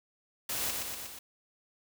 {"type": "noise with echo", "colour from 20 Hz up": "white", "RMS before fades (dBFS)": -34, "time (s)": [0.49, 0.71], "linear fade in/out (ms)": 5, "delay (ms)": 120, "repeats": 4, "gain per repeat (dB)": -3, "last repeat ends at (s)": 1.19, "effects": []}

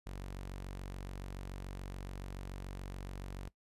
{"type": "tone", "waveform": "sawtooth", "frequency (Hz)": 47, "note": "F#1", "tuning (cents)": 28, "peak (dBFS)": -38, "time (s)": [0.06, 3.49], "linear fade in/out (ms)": 10, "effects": ["noise-tail reverb RT60 0.1 s tail -19 dB re dry", "resampled to 32000 Hz"]}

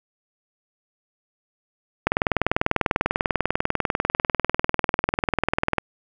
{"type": "click train", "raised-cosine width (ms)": 0.5, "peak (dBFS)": -4, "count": 76, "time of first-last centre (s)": [2.07, 5.783], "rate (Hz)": 20.2, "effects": []}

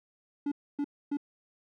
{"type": "tone bursts", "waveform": "triangle", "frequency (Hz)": 287.6, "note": "D4", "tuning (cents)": -36, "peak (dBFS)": -26, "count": 3, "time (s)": [0.46, 1.171], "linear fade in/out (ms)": 5, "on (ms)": 57, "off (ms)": 270, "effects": []}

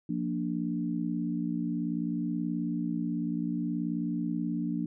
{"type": "chord", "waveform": "sine", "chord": "Bb major", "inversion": "second", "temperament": "equal", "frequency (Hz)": [174.61, 233.1, 293.7], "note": ["F3", "Bb3", "D4"], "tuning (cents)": [0, 0, 0], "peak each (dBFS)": -33, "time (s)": [0.09, 4.86], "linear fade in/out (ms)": 5, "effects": []}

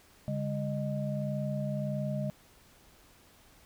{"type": "tone cluster", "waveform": "sine", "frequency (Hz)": [141.6, 203.2, 615], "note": ["C#3", "G#3", "D#5"], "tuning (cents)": [37, -38, -20], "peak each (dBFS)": [-33, -35, -37], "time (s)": [0.28, 2.3], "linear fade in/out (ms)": 0, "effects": ["pink hiss -60 dBFS RMS until 3.65 s"]}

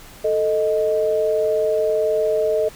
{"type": "tone pair together", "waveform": "sine", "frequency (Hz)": [440.6, 622.3], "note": ["A4", "D#5"], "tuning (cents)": [2, 0], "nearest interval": "tritone", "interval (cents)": 598, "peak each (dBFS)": -19, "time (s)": [0.24, 2.69], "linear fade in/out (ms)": 10, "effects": ["pink hiss -43 dBFS RMS until 2.75 s"]}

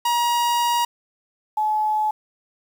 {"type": "tone pair in turn", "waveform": ["45% pulse", "sine"], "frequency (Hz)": [952, 856.3], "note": ["A#5", "A5"], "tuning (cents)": [36, -47], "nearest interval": "major second", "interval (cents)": 183, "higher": "first", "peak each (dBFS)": -18, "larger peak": "neither", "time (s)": [[0.05, 0.85], [1.57, 2.11]], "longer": "first", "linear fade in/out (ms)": 5, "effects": ["8-bit"]}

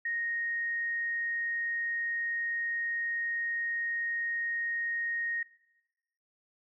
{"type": "tone", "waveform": "sine", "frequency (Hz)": 1864.7, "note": "A#6", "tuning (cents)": 0, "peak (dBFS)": -30, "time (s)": [0.05, 5.43], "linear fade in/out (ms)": 5, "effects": ["noise-tail reverb RT60 1.0 s tail -19 dB re dry"]}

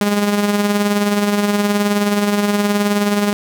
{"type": "tone with tremolo", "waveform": "sawtooth", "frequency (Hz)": 205.1, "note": "G#3", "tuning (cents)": -21, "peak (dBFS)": -8, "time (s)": [0.01, 3.33], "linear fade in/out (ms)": 0, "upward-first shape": "sine", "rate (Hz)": 19, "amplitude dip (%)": 45, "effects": []}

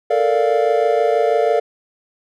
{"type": "chord", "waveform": "triangle", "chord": "Bb major seventh", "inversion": "third", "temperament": "equal", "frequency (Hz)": [440, 466.2, 587.3, 698.5], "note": ["A4", "Bb4", "D5", "F5"], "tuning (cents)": [0, 0, 0, 0], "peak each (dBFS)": -17, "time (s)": [0.1, 1.6], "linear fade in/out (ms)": 10, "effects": []}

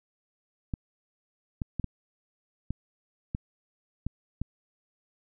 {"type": "clicks", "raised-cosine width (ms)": 5, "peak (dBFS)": -18, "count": 8, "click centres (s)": [0.738, 1.618, 1.797, 1.843, 2.706, 3.349, 4.066, 4.416], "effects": []}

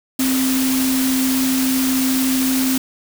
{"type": "tone in noise", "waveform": "sine", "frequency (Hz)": 261.6, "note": "C4", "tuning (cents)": 0, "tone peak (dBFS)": -16, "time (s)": [0.19, 2.78], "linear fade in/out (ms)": 5, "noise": "white", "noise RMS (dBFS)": -23, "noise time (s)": [0.19, 2.78], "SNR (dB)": 4, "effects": []}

